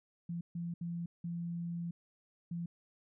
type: tone bursts at uneven times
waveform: sine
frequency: 170.8 Hz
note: F3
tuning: 38 cents flat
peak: -36 dBFS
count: 5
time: 0.29-0.41 / 0.55-0.74 / 0.81-1.06 / 1.24-1.91 / 2.51-2.66 s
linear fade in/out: 5 ms
effects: none